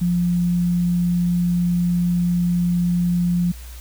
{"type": "tone", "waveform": "sine", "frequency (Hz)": 175.5, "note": "F3", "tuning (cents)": 9, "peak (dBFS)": -16, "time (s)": [0.01, 3.52], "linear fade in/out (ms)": 10, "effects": ["added 60 Hz sine -34 dBFS peak until 3.8 s", "white hiss -44 dBFS RMS until 3.8 s"]}